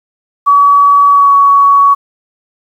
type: tone with pitch glide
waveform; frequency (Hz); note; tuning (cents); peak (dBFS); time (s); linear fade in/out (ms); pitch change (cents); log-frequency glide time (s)
sine; 1137 to 1123.3; C#6 to C#6; +44 to +23; -3; 0.46-1.95; 20; -21; 1.1-1.31
effects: 7-bit